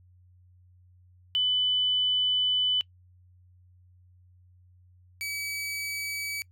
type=tone pair in turn; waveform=sine / sawtooth; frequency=3000 / 2284 Hz; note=F#7 / D7; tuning=+23 / -49 cents; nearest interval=perfect fourth; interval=472 cents; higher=first; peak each=-22 / -28 dBFS; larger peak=first; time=1.35-2.81 / 5.21-6.42 s; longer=first; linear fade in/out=0 ms; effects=noise-tail reverb RT60 0.1 s tail -24 dB re dry + added 90 Hz sine -55 dBFS peak until 6.51 s